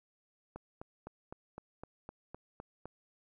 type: click train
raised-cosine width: 1 ms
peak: -30 dBFS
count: 10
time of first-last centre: 0.56-2.856 s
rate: 3.92 Hz
effects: 12-bit